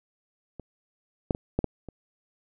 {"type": "clicks", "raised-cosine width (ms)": 2, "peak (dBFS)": [-25, -10, -19, -10, -12, -26], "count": 6, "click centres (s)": [0.597, 1.308, 1.349, 1.59, 1.643, 1.887], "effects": []}